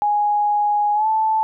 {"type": "tone with pitch glide", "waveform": "sine", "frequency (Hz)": [830, 876.3], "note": ["G#5", "A5"], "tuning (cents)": [-1, -7], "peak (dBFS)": -15, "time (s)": [0.02, 1.43], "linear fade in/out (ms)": 0, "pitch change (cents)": 94, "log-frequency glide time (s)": [0.94, 1.07], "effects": []}